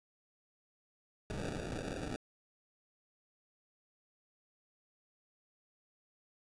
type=noise with sample-and-hold; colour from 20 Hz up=blue; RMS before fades=-40 dBFS; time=1.3-2.16 s; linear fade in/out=0 ms; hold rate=1050 Hz; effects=resampled to 22050 Hz

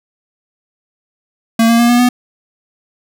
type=tone with pitch steps; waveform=square; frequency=227.5 / 232.1 / 236.9 / 241.7 / 246.7 Hz; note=A#3 / A#3 / A#3 / B3 / B3; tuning=-42 / -7 / +28 / -37 / -2 cents; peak=-8 dBFS; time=1.59-2.09 s; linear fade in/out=5 ms; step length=100 ms; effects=none

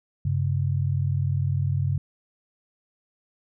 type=tone pair together; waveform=sine; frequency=96.4 / 136.33 Hz; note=G2 / C#3; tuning=-28 / -28 cents; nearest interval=tritone; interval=600 cents; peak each=-24 dBFS; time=0.25-1.98 s; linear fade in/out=5 ms; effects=none

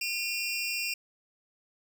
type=tone pair together; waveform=25% pulse; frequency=2439 / 2733 Hz; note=D#7 / F7; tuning=-35 / -38 cents; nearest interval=major second; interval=197 cents; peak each=-30 / -28 dBFS; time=0.01-0.94 s; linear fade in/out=5 ms; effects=none

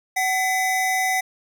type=tone pair together; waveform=square; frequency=754.6 / 2009 Hz; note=F#5 / B6; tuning=+34 / +29 cents; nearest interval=octave + perfect fourth; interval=1695 cents; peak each=-23 dBFS; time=0.16-1.21 s; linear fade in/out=10 ms; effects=none

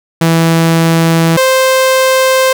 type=tone pair in turn; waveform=sawtooth; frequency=164.7 / 522.9 Hz; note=E3 / C5; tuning=-1 / -1 cents; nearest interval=octave + minor sixth; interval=2000 cents; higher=second; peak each=-3 dBFS; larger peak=neither; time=0.21-1.37 / 1.37-2.53 s; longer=neither; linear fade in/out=5 ms; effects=none

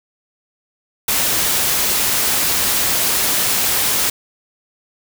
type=noise; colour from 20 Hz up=white; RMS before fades=-17 dBFS; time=1.08-4.1 s; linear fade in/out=5 ms; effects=none

